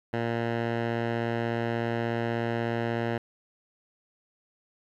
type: tone with low-pass filter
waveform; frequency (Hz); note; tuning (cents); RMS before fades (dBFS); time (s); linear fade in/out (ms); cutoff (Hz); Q
10% pulse; 116.54; A#2; 0; -29; 0.13-3.18; 5; 2200; 0.98
effects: 10-bit